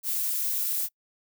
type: noise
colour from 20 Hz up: violet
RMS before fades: -28 dBFS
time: 0.03-0.89 s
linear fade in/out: 50 ms
effects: noise-tail reverb RT60 0.1 s tail -26 dB re dry